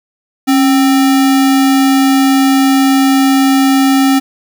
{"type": "tone with sample-and-hold", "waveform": "sine", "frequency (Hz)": 271.8, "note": "C#4", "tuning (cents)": -34, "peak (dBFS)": -6, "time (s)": [0.47, 4.2], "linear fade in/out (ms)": 20, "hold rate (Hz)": 1050, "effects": []}